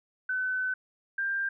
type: tone pair in turn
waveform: sine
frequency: 1513 / 1589.3 Hz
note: F#6 / G6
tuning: +38 / +23 cents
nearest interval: minor second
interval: 85 cents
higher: second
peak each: -27 dBFS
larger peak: neither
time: 0.29-0.74 / 1.18-1.49 s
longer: first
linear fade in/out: 5 ms
effects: none